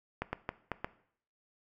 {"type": "clicks", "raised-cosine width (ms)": 0.5, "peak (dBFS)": -18, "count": 5, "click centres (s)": [0.22, 0.33, 0.491, 0.717, 0.845], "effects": ["noise-tail reverb RT60 0.6 s tail -17 dB re dry"]}